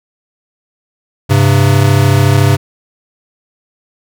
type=tone pair together; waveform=square; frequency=100.3 / 134.04 Hz; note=G2 / C3; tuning=+40 / +42 cents; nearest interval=perfect fourth; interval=502 cents; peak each=-10 dBFS; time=1.29-2.57 s; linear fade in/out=20 ms; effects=none

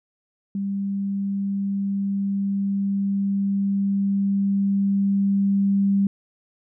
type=tone with level ramp; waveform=sine; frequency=197.9 Hz; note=G3; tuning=17 cents sharp; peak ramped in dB=-23 to -16 dBFS; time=0.55-6.07 s; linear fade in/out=2 ms; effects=none

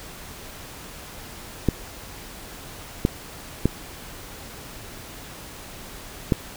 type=clicks; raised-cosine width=3 ms; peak=-4 dBFS; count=4; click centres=1.687 / 3.051 / 3.656 / 6.322 s; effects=pink hiss -40 dBFS RMS until 6.56 s

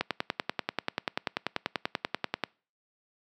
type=click train; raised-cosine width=0.3 ms; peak=-11 dBFS; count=26; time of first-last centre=0.01-2.437 s; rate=10.3 Hz; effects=noise-tail reverb RT60 0.4 s tail -26 dB re dry + high-pass 150 Hz 12 dB/octave

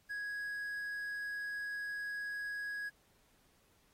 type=tone with quantisation; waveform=triangle; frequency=1661.2 Hz; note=G#6; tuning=in tune; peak=-36 dBFS; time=0.09-2.9 s; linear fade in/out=20 ms; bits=11; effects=pink hiss -71 dBFS RMS until 3.93 s + AAC 48 kbps

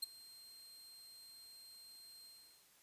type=tone with ADSR envelope; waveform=sawtooth; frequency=4186 Hz; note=C8; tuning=in tune; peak=-32 dBFS; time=0.02-2.68 s; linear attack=11 ms; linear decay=15 ms; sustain=-21 dB; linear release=430 ms; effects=white hiss -68 dBFS RMS until 2.82 s + resampled to 32000 Hz

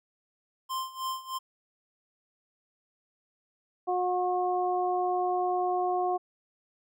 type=tone with tremolo; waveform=square; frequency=1046.5 Hz; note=C6; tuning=in tune; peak=-30 dBFS; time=0.69-1.39 s; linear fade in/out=20 ms; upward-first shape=sine; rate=3.2 Hz; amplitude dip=85%
type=harmonic tone; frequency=361.9 Hz; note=F#4; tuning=38 cents flat; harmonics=1 / 2 / 3; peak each=-30 / -27 / -36 dBFS; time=3.87-6.18 s; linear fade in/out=20 ms
effects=none

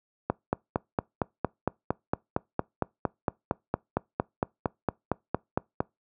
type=click train; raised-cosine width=1 ms; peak=-10 dBFS; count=25; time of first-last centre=0.3-5.805 s; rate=4.36 Hz; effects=noise-tail reverb RT60 0.2 s tail -25 dB re dry + high-pass 80 Hz 12 dB/octave

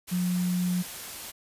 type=tone in noise; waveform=sine; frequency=179.6 Hz; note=F3; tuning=49 cents sharp; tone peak=-24 dBFS; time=0.11-0.83 s; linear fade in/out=20 ms; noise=white; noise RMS=-39 dBFS; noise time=0.07-1.32 s; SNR=+12 dB; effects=resampled to 32000 Hz

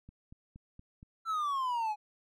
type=click train; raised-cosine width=5 ms; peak=-38 dBFS; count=5; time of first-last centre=0.09-1.029 s; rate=4.26 Hz
type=exponential sweep; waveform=triangle; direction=down; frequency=1351 to 827 Hz; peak=-28 dBFS; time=1.25-1.96 s; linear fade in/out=50 ms
effects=none

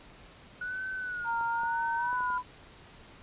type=tone with vibrato; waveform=sine; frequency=1462 Hz; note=F#6; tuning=21 cents flat; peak=-33 dBFS; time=0.61-2.38 s; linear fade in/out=5 ms; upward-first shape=sine; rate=0.93 Hz; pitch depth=78 cents each way
type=tone with pitch glide; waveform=sine; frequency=926 to 998.2 Hz; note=A#5 to B5; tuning=-12 to +18 cents; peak=-29 dBFS; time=1.24-2.43 s; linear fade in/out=50 ms; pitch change=+130 cents; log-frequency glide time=1.96-2.15 s
type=clicks; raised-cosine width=1 ms; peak=-33 dBFS; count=5; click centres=1.411 / 1.634 / 2.13 / 2.206 / 2.303 s
effects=pink hiss -53 dBFS RMS until 3.22 s + resampled to 8000 Hz

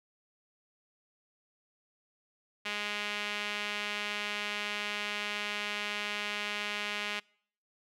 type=tone with band-pass filter; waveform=sawtooth; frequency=207.2 Hz; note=G#3; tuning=4 cents flat; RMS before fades=-36 dBFS; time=2.65-7.2 s; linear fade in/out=10 ms; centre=2600 Hz; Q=1.8; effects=noise-tail reverb RT60 0.6 s tail -26 dB re dry

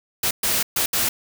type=noise bursts at uneven times; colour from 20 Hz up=white; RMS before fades=-21 dBFS; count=4; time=0.23-0.31 / 0.43-0.63 / 0.76-0.86 / 0.93-1.09 s; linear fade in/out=5 ms; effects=none

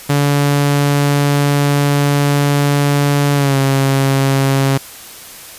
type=tone with pitch glide; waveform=sawtooth; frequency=143.2 to 136.26 Hz; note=D3 to C#3; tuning=-43 to -29 cents; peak=-7 dBFS; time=0.09-4.78 s; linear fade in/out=10 ms; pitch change=-86 cents; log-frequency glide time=3.34-3.57 s; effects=white hiss -34 dBFS RMS until 5.58 s + resampled to 32000 Hz

